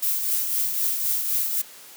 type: noise with tremolo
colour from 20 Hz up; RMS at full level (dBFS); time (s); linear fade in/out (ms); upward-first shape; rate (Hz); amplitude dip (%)
violet; -22; 0.02-1.62; 10; triangle; 3.9; 50
effects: white hiss -45 dBFS RMS until 1.96 s + high-pass 200 Hz 12 dB/octave